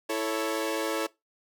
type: chord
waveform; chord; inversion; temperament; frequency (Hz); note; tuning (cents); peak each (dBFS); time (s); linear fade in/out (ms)
sawtooth; A major; second; equal; 329.6 / 440 / 554.4; E4 / A4 / C#5; 0 / 0 / 0; -28 / -28 / -28; 0.09-1.07; 10
effects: noise-tail reverb RT60 0.2 s tail -21 dB re dry